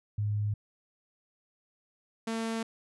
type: tone pair in turn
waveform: sine / sawtooth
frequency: 104.4 / 225.9 Hz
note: G#2 / A3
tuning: +10 / +46 cents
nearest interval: octave + minor second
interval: 1336 cents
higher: second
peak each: -27 dBFS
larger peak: neither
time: 0.18-0.54 / 2.27-2.63 s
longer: neither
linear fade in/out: 5 ms
effects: resampled to 24000 Hz